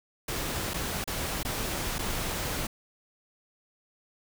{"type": "noise with dropouts", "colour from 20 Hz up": "pink", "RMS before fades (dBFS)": -32, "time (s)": [0.28, 2.67], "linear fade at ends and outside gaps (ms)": 5, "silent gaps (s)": [[0.736, 0.741], [1.042, 1.075], [1.431, 1.449], [1.984, 1.989]], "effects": []}